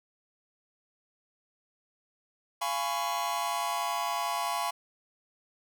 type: chord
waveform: 45% pulse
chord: C# dominant seventh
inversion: first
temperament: just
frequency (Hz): 693 / 831.5 / 997.9 / 1108.7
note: E#5 / G#5 / B5 / C#6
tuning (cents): -14 / +2 / +18 / 0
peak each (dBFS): -35 / -35 / -34 / -35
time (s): 2.61-4.71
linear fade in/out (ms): 10
effects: none